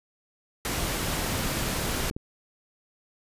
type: noise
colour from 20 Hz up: pink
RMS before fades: -29 dBFS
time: 0.65-2.1 s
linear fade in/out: 0 ms
type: click train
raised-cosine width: 3 ms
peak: -22 dBFS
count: 22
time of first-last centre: 1.03-2.165 s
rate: 18.5 Hz
effects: resampled to 32000 Hz